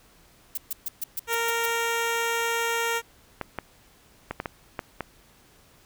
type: noise bursts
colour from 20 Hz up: violet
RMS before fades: -29 dBFS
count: 8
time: 0.55-1.66 s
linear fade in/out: 5 ms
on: 25 ms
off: 130 ms
type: tone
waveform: 10% pulse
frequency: 463.4 Hz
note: A#4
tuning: 10 cents flat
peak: -16 dBFS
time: 1.27-3.02 s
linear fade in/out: 50 ms
type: clicks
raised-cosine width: 0.5 ms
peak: -14 dBFS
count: 7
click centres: 3.413 / 3.587 / 4.31 / 4.401 / 4.458 / 4.792 / 5.007 s
effects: pink hiss -57 dBFS RMS until 5.85 s